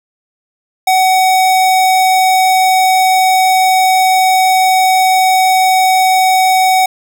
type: tone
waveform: square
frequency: 751 Hz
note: F#5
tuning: 26 cents sharp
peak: -8 dBFS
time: 0.87-6.86 s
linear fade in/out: 5 ms
effects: none